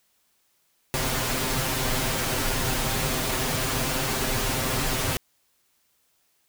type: noise with comb filter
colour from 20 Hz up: pink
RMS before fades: -26 dBFS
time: 0.94-5.17 s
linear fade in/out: 0 ms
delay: 7.7 ms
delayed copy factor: +0.8
effects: white hiss -68 dBFS RMS until 6.48 s